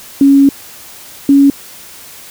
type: tone pair in turn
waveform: sine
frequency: 277.2 / 279 Hz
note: C#4 / C#4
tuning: 0 / +11 cents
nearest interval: unison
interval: 11 cents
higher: second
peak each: -3 dBFS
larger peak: neither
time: 0.21-0.49 / 1.29-1.5 s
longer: first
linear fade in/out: 2 ms
effects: white hiss -34 dBFS RMS until 2.3 s